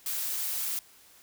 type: noise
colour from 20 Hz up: blue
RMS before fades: -32 dBFS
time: 0.06-0.79 s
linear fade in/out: 2 ms
effects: white hiss -57 dBFS RMS until 1.22 s